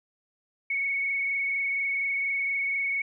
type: tone with frequency modulation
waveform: sine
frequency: 2217 Hz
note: C#7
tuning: in tune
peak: -25 dBFS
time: 0.7-3.02 s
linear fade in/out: 5 ms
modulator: 24.2 Hz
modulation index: 1.3
effects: none